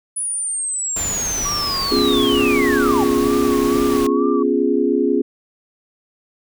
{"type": "linear sweep", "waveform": "sine", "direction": "down", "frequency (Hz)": [9956, 740], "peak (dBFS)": -20, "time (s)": [0.16, 3.04], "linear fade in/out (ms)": 10}
{"type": "noise", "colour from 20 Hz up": "pink", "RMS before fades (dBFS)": -28, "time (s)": [0.96, 4.07], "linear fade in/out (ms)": 5}
{"type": "tone with vibrato", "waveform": "sine", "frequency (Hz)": 1136, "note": "C#6", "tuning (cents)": 42, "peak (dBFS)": -25, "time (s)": [1.45, 4.43], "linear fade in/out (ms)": 5, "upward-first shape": "sine", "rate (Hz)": 2.2, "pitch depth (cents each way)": 75}
{"type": "chord", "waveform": "sine", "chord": "C# dominant seventh", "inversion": "third", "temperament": "equal", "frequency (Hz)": [246.9, 277.2, 349.2, 415.3], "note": ["B3", "C#4", "E#4", "G#4"], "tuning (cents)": [0, 0, 0, 0], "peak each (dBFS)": [-21, -19, -20, -19], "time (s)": [1.91, 5.22], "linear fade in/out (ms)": 10}
{"effects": []}